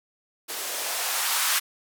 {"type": "noise with band-pass filter sweep", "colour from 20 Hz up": "violet", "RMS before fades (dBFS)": -27, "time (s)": [0.48, 1.6], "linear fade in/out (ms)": 20, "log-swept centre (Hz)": [380, 1300], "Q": 1.5, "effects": []}